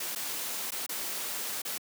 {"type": "noise with dropouts", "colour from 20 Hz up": "white", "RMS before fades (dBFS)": -35, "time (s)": [0, 1.78], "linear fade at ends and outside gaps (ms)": 5, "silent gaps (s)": [[0.151, 0.158], [0.707, 0.719], [0.864, 0.891], [1.619, 1.65]], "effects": ["high-pass 200 Hz 12 dB/octave"]}